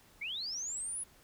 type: linear sweep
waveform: sine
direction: up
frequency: 2093 to 10548 Hz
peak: -36 dBFS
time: 0.21-1.04 s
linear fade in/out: 10 ms
effects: pink hiss -62 dBFS RMS until 1.23 s